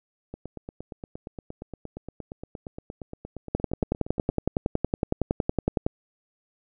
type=two click trains; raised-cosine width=2 ms; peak=-9 / -23 dBFS; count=26 / 35; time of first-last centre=3.55-5.865 / 0.34-4.298 s; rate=10.8 / 8.59 Hz; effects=none